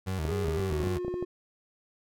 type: tone with vibrato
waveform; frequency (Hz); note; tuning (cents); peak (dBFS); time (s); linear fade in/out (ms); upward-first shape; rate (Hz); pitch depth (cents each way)
30% pulse; 85.5; F2; -36; -27; 0.06-0.99; 20; square; 3.9; 170
type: clicks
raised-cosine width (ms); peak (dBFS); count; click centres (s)
2; -22; 11; 0.252 / 0.484 / 0.597 / 0.726 / 0.802 / 0.836 / 0.872 / 1.048 / 1.081 / 1.141 / 1.226
type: tone with pitch glide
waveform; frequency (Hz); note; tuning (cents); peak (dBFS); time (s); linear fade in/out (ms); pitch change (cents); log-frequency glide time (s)
triangle; 409.6 to 358.6; G#4 to F4; -24 to +46; -29; 0.28-1.25; 10; -230; 0.49-0.87
effects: none